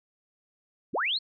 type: linear sweep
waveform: sine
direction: up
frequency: 98 to 4437 Hz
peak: -25 dBFS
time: 0.93-1.19 s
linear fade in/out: 20 ms
effects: none